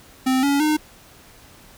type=tone with pitch steps; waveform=square; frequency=260 / 281.9 / 305.6 Hz; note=C4 / C#4 / D#4; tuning=-11 / +29 / -31 cents; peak=-17 dBFS; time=0.26-0.77 s; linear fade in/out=10 ms; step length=170 ms; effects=pink hiss -48 dBFS RMS until 1.77 s